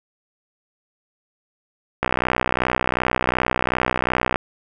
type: click train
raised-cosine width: 0.5 ms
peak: -3 dBFS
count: 147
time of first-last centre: 2.03-4.359 s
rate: 62.7 Hz
effects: none